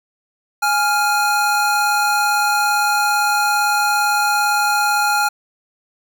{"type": "tone pair together", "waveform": "square", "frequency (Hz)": [830.6, 1396.9], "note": ["G#5", "F6"], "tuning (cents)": [0, 0], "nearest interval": "major sixth", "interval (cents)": 900, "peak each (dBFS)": -18, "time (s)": [0.62, 5.29], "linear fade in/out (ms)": 10, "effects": []}